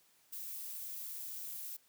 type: noise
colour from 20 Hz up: violet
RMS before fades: -44 dBFS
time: 0.32-1.77 s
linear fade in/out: 10 ms
effects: white hiss -69 dBFS RMS until 1.88 s + high-pass 80 Hz 12 dB/octave